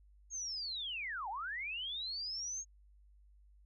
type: linear two-way sweep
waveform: sine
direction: down then up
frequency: 6600 to 740 to 6600 Hz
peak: -38 dBFS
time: 0.3-2.65 s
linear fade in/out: 50 ms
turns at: 1.29 s
effects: added 50 Hz sine -60 dBFS peak until 3.65 s